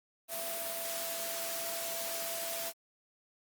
sine tone in noise, 670 Hz, E5, 28 cents sharp, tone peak -41 dBFS, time 0.28-2.73 s, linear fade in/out 50 ms, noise white, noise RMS -38 dBFS, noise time 0.28-2.73 s, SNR -6 dB, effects high-pass 200 Hz 12 dB/octave + Opus 32 kbps

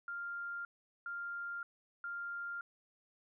sine tone bursts, 1396.9 Hz, F6, in tune, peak -39 dBFS, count 3, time 0.08-2.61 s, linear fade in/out 2 ms, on 570 ms, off 410 ms, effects none

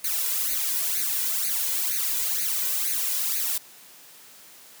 blue noise with flanger, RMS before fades -26 dBFS, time 0.04-3.58 s, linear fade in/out 5 ms, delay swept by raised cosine 0.46 to 2.06 ms, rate 2.1 Hz, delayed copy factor +1, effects white hiss -49 dBFS RMS until 4.8 s + high-pass 150 Hz 12 dB/octave

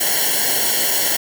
white noise with comb filter, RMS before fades -18 dBFS, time 0-1.17 s, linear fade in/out 10 ms, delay 0.81 ms, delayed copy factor -0.9, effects none

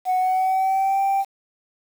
sine tone with pitch glide, 740 to 784 Hz, F#5 to G5, 0 to 0 cents, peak -15 dBFS, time 0.05-1.25 s, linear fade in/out 50 ms, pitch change +100 cents, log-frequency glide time 0.18-1.01 s, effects tanh soft clip ceiling -16 dBFS + 7-bit

